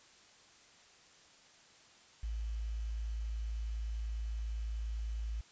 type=tone with quantisation; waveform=sine; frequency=55 Hz; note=A1; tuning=in tune; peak=-35 dBFS; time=2.23-5.41 s; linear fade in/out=5 ms; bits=10; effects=white hiss -61 dBFS RMS until 5.51 s + resampled to 16000 Hz